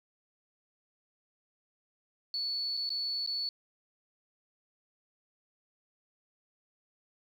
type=tone with dropouts; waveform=sine; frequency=4435 Hz; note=C#8; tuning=in tune; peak=-31 dBFS; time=2.34-3.49 s; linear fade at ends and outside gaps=1 ms; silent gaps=2.769-2.773 / 2.892-2.903 / 3.263-3.274 s; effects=10-bit